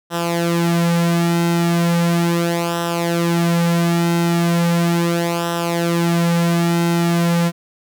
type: tone with flanger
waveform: sawtooth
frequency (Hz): 170.2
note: F3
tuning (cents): -44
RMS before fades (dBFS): -17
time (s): 0.1-7.52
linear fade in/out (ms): 50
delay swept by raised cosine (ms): 0.44 to 4.14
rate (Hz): 0.37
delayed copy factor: -0.7
effects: none